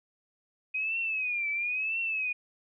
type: tone with vibrato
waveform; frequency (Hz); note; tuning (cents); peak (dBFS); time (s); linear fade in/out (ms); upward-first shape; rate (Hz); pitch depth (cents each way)
sine; 2505; D#7; +11; -28; 0.74-2.33; 10; triangle; 0.99; 150
effects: none